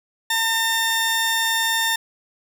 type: tone pair together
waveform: sawtooth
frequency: 905.5 / 1811 Hz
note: A5 / A6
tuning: +49 / +49 cents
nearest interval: octave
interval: 1200 cents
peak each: -21 / -15 dBFS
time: 0.3-1.96 s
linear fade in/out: 5 ms
effects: none